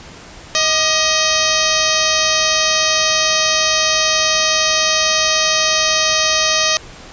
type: harmonic tone with a mistuned harmonic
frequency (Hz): 631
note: D#5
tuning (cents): +24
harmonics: 1 / 2 / 3 / 4 / 5 / 6 / 7 / 8 / 9 / 10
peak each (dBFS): -22 / -22 / -22 / -22 / -22 / -22 / -22 / -22 / -22 / -22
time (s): 0.55-6.77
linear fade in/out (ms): 0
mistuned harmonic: 2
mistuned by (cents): -60
effects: pink hiss -37 dBFS RMS until 7.12 s + resampled to 16000 Hz